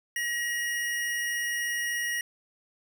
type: tone pair together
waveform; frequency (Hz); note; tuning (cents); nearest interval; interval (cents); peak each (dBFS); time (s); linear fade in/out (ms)
square; 1901.3 / 2866; A#6 / F7; +34 / +44; perfect fifth; 710; -29 / -39; 0.16-2.21; 2
effects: none